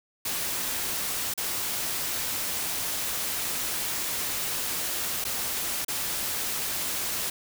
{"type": "noise with dropouts", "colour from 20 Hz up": "white", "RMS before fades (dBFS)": -30, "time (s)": [0.25, 7.3], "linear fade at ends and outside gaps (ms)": 5, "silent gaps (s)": [[1.339, 1.376], [5.242, 5.249], [5.848, 5.882]], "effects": []}